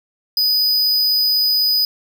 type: tone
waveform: square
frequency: 4978 Hz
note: D#8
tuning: in tune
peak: -14 dBFS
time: 0.37-1.85 s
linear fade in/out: 2 ms
effects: none